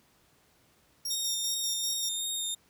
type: tone with tremolo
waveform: sawtooth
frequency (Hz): 5588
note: F8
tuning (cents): 0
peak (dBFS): -29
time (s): 1.05-2.09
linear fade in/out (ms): 5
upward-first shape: square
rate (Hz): 5.1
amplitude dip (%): 55
type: tone with vibrato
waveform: 20% pulse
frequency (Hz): 3681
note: A#7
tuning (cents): -23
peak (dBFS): -25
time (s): 1.1-2.55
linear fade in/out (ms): 10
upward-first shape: sine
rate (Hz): 2.7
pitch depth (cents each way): 16
effects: pink hiss -65 dBFS RMS until 2.69 s + high-pass 60 Hz 12 dB/octave